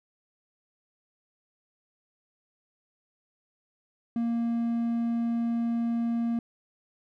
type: tone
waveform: triangle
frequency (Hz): 233.1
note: A#3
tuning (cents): 0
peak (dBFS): -23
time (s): 4.16-6.39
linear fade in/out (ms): 2
effects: none